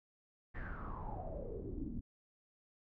brown noise with low-pass filter sweep, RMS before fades -43 dBFS, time 0.54-2.01 s, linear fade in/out 20 ms, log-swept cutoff 1900 to 230 Hz, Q 8.1, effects none

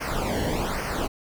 brown noise with flanger, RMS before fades -27 dBFS, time 0-1.08 s, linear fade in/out 20 ms, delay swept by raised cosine 0.26 to 0.82 ms, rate 1.2 Hz, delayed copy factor -0.8, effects none

